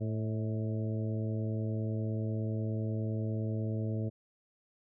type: harmonic tone with a mistuned harmonic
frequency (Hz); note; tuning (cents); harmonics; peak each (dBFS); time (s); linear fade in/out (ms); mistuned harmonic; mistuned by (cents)
110; A2; 0; 1 / 2 / 3 / 4 / 5 / 6; -32 / -38 / -42 / -44 / -46 / -48; 0-4.1; 20; 6; -35
effects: none